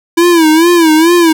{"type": "tone with vibrato", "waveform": "square", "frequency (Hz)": 329.6, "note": "E4", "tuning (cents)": 0, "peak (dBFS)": -5, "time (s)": [0.17, 1.33], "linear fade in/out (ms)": 10, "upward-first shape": "sine", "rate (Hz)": 2.3, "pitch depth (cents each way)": 110, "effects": []}